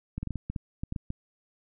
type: clicks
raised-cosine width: 5 ms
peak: -20 dBFS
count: 11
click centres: 0.18 / 0.23 / 0.273 / 0.307 / 0.357 / 0.5 / 0.562 / 0.835 / 0.924 / 0.962 / 1.104 s
effects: none